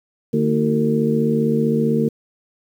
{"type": "harmonic tone with a mistuned harmonic", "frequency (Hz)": 75.5, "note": "D2", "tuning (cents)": 48, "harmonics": [2, 3, 4, 5, 6], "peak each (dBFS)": [-22, -18, -28, -26, -21], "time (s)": [0.33, 2.09], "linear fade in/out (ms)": 10, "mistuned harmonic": 4, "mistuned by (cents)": 120, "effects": ["8-bit"]}